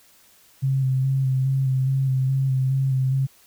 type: tone with vibrato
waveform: sine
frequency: 132.8 Hz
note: C3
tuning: 26 cents sharp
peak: -18 dBFS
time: 0.62-3.27 s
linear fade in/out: 20 ms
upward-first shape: square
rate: 2.4 Hz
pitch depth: 22 cents each way
effects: white hiss -55 dBFS RMS until 3.46 s